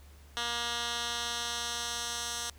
10% pulse tone with band-pass filter sweep, 237 Hz, A#3, 29 cents sharp, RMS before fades -35 dBFS, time 0.37-2.5 s, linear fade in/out 0 ms, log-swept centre 3400 to 6300 Hz, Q 1.1, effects added 72 Hz sine -52 dBFS peak until 2.58 s + pink hiss -60 dBFS RMS until 2.58 s

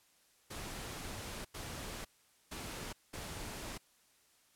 pink noise bursts at uneven times, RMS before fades -44 dBFS, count 4, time 0.5-1.45 / 1.54-2.05 / 2.51-2.93 / 3.13-3.78 s, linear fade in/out 10 ms, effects white hiss -69 dBFS RMS until 4.55 s + low-pass 12000 Hz 12 dB/octave

